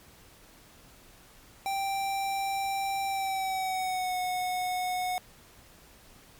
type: tone with pitch glide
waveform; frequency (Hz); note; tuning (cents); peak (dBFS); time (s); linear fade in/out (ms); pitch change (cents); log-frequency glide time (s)
square; 784 to 731.5; G5 to F#5; 0 to -20; -29; 1.66-5.18; 0; -120; 3.06-4.17
effects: pink hiss -55 dBFS RMS until 6.39 s + MP3 96 kbps